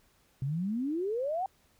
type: exponential sweep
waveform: sine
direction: up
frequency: 128.3 to 790 Hz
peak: -29 dBFS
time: 0.42-1.46 s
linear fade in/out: 2 ms
effects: pink hiss -67 dBFS RMS until 1.79 s